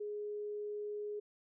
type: tone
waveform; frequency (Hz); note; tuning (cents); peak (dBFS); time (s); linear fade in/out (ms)
sine; 416.7; G#4; +6; -38; 0-1.2; 10
effects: none